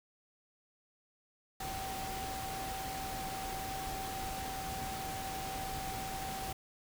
sine tone in noise, 769 Hz, G5, 33 cents flat, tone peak -40 dBFS, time 1.6-6.53 s, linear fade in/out 5 ms, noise pink, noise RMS -42 dBFS, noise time 1.6-6.53 s, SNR -1 dB, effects none

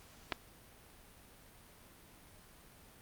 clicks, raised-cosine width 0.3 ms, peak -17 / -22 dBFS, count 2, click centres 0.322 / 0.325 s, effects pink hiss -59 dBFS RMS until 3.01 s + Opus 48 kbps

